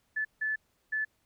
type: tone bursts at uneven times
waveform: sine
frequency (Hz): 1738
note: A6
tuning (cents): -22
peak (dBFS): -28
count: 3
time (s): 0.16-0.25 / 0.41-0.56 / 0.92-1.05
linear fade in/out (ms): 10
effects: pink hiss -73 dBFS RMS until 1.25 s